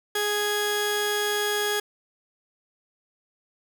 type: tone pair together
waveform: sawtooth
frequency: 415.3 / 1661.2 Hz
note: G#4 / G#6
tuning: 0 / 0 cents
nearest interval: 2 octaves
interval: 2400 cents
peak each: -22 dBFS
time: 0.15-1.8 s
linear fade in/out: 5 ms
effects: none